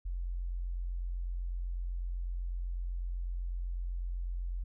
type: tone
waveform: sine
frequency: 44 Hz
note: F1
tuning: 14 cents sharp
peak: -33 dBFS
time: 0.05-4.64 s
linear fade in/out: 10 ms
effects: none